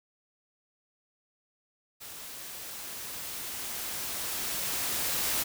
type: noise with level ramp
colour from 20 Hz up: white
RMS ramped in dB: -44 to -29 dBFS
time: 2-5.44 s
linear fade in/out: 20 ms
effects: none